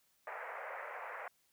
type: band-pass noise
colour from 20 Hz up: pink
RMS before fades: -45 dBFS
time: 0.27-1.28 s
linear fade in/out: 2 ms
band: 510 to 2200 Hz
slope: 48 dB/octave
effects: white hiss -74 dBFS RMS until 1.52 s